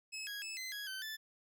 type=tone with pitch steps; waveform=20% pulse; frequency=2583 / 1652 / 2611 / 2049 / 1662 / 1537 / 1752 Hz; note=E7 / G#6 / E7 / C7 / G#6 / G6 / A6; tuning=-36 / -10 / -17 / -37 / +1 / -35 / -8 cents; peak=-36 dBFS; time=0.12-1.17 s; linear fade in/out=20 ms; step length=150 ms; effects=none

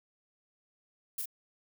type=noise with echo; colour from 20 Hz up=violet; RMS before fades=-35 dBFS; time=1.18-1.22 s; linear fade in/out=5 ms; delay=37 ms; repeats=1; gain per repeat=-3 dB; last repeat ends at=1.257 s; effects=none

